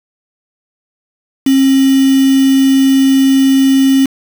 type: tone with quantisation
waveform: sine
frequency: 269 Hz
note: C4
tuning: 48 cents sharp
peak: -6 dBFS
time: 1.46-4.06 s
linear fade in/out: 5 ms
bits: 3
effects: none